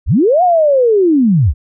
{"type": "linear two-way sweep", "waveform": "sine", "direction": "up then down", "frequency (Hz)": [31.68, 740, 52.8], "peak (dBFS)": -7, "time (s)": [0.06, 1.54], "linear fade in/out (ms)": 50, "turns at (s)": 0.43, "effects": []}